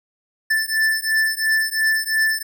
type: beating tone pair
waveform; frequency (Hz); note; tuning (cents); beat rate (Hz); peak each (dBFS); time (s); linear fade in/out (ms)
square; 1760 / 1762.9; A6 / A6; 0 / +3; 2.9; -21; 0.5-2.43; 10
effects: none